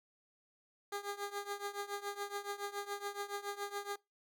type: tone with tremolo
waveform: 15% pulse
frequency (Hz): 405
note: G#4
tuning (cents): -43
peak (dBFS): -30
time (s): 0.92-3.96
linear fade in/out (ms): 5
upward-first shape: triangle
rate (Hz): 7.1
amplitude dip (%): 90
effects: noise-tail reverb RT60 0.2 s tail -22 dB re dry